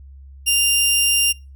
sawtooth tone pair together, 2794 / 5588 Hz, F7 / F8, 0 / 0 cents, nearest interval octave, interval 1200 cents, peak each -13 dBFS, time 0.46-1.33 s, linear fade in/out 20 ms, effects noise-tail reverb RT60 0.3 s tail -26 dB re dry + added 68 Hz sine -38 dBFS peak until 1.55 s

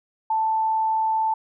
sine tone, 882 Hz, A5, 4 cents sharp, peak -19 dBFS, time 0.3-1.34 s, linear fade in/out 5 ms, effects none

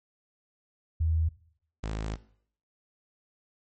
sine / sawtooth tone pair in turn, 80.5 / 53.58 Hz, E2 / A1, -41 / -45 cents, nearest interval perfect fifth, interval 704 cents, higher first, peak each -23 / -27 dBFS, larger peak first, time 1-1.29 / 1.83-2.16 s, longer second, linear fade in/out 10 ms, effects noise-tail reverb RT60 0.6 s tail -18 dB re dry + MP3 32 kbps

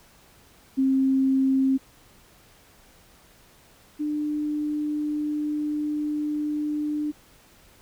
sine tone pair in turn, 266.5 / 299.1 Hz, C4 / D4, +32 / +32 cents, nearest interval major second, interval 200 cents, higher second, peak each -18 / -24 dBFS, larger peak first, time 0.77-1.78 / 3.99-7.12 s, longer second, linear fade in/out 20 ms, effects pink hiss -55 dBFS RMS until 7.81 s

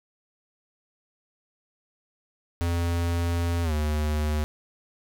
square tone with pitch glide, 85.5 to 75.73 Hz, F2 to D#2, -36 to -46 cents, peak -24 dBFS, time 2.61-4.44 s, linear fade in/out 0 ms, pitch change -210 cents, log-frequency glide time 3.63-3.73 s, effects none

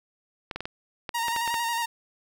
clicks, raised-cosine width 0.3 ms, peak -16 dBFS, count 9, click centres 0.512 / 0.56 / 0.606 / 0.655 / 1.092 / 1.283 / 1.363 / 1.477 / 1.542 s
sawtooth tone with vibrato, 932.3 Hz, A#5, in tune, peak -22 dBFS, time 1.14-1.86 s, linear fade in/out 10 ms, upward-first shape square, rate 11 Hz, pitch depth 27 cents each way
effects 9-bit

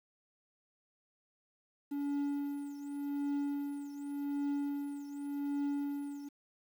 triangle tone with tremolo, 284.9 Hz, C#4, 48 cents sharp, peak -29 dBFS, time 1.91-6.29 s, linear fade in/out 10 ms, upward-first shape triangle, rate 0.87 Hz, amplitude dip 75%, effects 10-bit

